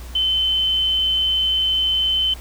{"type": "tone", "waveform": "sine", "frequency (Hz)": 3063, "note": "G7", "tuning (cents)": -41, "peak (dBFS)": -16, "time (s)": [0.15, 2.34], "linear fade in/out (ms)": 5, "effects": ["added 60 Hz sine -33 dBFS peak until 2.4 s", "pink hiss -42 dBFS RMS until 2.4 s"]}